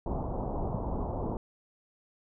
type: low-pass noise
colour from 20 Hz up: pink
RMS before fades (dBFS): -33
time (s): 0.06-1.37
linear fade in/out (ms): 2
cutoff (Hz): 1000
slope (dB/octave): 48
effects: none